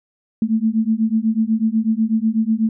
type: beating tone pair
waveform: sine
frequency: 217.6 / 225.7 Hz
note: A3 / A3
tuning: -19 / +44 cents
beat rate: 8.1 Hz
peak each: -18 dBFS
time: 0.42-2.69 s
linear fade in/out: 2 ms
effects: none